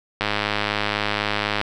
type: click train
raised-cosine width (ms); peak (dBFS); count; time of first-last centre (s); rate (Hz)
0.3; -5; 147; 0.21-1.614; 104
effects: none